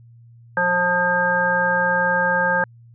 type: harmonic tone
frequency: 177.8 Hz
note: F3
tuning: 31 cents sharp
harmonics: 1 / 3 / 5 / 7 / 9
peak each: -29 / -23 / -22 / -28 / -19 dBFS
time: 0.57-2.64 s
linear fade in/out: 2 ms
effects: added 117 Hz sine -44 dBFS peak until 2.94 s